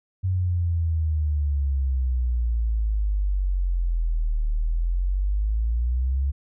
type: exponential two-way sweep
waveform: sine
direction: down then up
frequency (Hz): 94.3 to 37.59 to 69.8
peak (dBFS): -20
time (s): 0.23-6.32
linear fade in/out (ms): 20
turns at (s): 4.48
effects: none